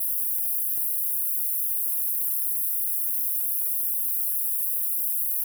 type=high-pass noise; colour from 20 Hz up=pink; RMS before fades=-26 dBFS; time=0-5.44 s; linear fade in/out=5 ms; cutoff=11000 Hz; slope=48 dB/octave; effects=none